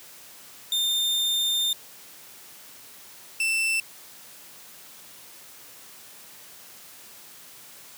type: tone pair in turn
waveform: 40% pulse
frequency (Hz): 3614 / 2668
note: A7 / E7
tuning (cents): +46 / +20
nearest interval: perfect fourth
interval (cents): 526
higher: first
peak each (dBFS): -21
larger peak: neither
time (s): 0.72-1.73 / 3.4-3.8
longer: first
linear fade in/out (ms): 2
effects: white hiss -47 dBFS RMS until 7.97 s + high-pass 100 Hz 12 dB/octave